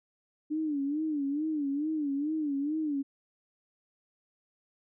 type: tone with vibrato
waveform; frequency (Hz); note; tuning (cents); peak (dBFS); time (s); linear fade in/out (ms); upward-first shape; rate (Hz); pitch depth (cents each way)
sine; 295.5; D4; +11; -28; 0.5-3.03; 20; sine; 2.3; 120
effects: none